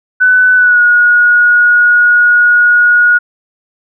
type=tone with pitch glide; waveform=sine; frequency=1500 to 1448.1 Hz; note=F#6 to F#6; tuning=+23 to -38 cents; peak=-4 dBFS; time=0.2-3.19 s; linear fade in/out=20 ms; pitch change=-61 cents; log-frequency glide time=0.56-0.81 s; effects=none